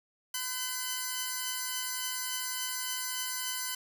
5% pulse tone pair together, 1012.5 / 1517 Hz, B5 / F#6, +43 / +43 cents, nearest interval perfect fifth, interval 700 cents, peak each -24 dBFS, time 0.34-3.75 s, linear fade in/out 5 ms, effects none

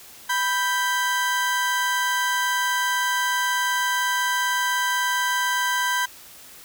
35% pulse tone pair together, 987.8 / 1569 Hz, B5 / G6, 0 / +1 cents, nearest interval minor sixth, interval 801 cents, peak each -22 dBFS, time 0.29-6.06 s, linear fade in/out 10 ms, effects white hiss -45 dBFS RMS until 6.64 s

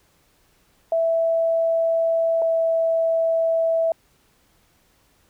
sine tone pair in turn, 659.3 / 656.6 Hz, E5 / E5, 0 / -7 cents, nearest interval unison, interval 7 cents, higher first, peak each -17 dBFS, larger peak neither, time 0.92-2.42 / 2.42-3.92 s, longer neither, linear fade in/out 2 ms, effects pink hiss -61 dBFS RMS until 5.29 s

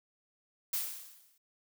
blue noise with exponential decay, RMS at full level -31 dBFS, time 0.73-1.38 s, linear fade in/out 5 ms, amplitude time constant 140 ms, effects none

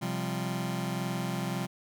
sawtooth chord, C suspended fourth, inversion none, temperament just, 130.81 / 174.42 / 196.22 Hz, C3 / F3 / G3, 0 / -2 / +2 cents, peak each -31 / -30 / -31 dBFS, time 0.01-1.67 s, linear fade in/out 20 ms, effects none

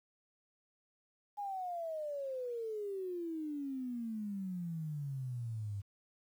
sine exponential sweep, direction down, 832 to 98 Hz, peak -37 dBFS, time 1.37-5.82 s, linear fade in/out 20 ms, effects 11-bit

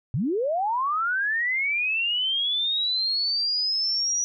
sine linear sweep, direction up, 103.83 to 5850 Hz, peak -22 dBFS, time 0.14-4.24 s, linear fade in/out 0 ms, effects none

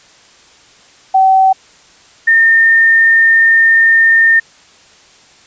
sine tone pair in turn, 764 / 1817.1 Hz, G5 / A#6, -45 / -45 cents, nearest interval octave + minor third, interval 1500 cents, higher second, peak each -5 dBFS, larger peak neither, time 1.14-1.53 / 2.27-4.4 s, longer second, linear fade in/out 10 ms, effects white hiss -44 dBFS RMS until 5.46 s + resampled to 16000 Hz

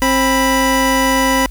25% pulse tone pair together, 265.1 / 986 Hz, C4 / B5, +23 / -3 cents, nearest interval octave + major seventh, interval 2274 cents, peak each -11 dBFS, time 0.02-1.46 s, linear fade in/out 0 ms, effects added 50 Hz sine -26 dBFS peak until 1.5 s + white hiss -48 dBFS RMS until 1.5 s

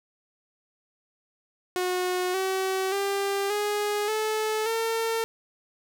sawtooth tone with pitch steps, 363.7 / 380 / 397.1 / 414.9 / 433.5 / 453 Hz, F#4 / F#4 / G4 / G#4 / A4 / A#4, -30 / +46 / +22 / -2 / -26 / -50 cents, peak -21 dBFS, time 1.76-5.24 s, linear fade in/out 0 ms, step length 580 ms, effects none

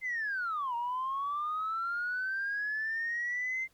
sine linear two-way sweep, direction down then up, 2093 to 932 to 2093 Hz, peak -30 dBFS, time 0.01-3.68 s, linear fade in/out 50 ms, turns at 0.75 s, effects tanh soft clip ceiling -27 dBFS + pink hiss -68 dBFS RMS until 3.73 s

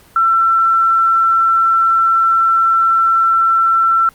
sine tone, 1344 Hz, E6, 33 cents sharp, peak -9 dBFS, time 0.16-4.09 s, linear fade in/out 2 ms, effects pink hiss -46 dBFS RMS until 4.14 s + Opus 48 kbps

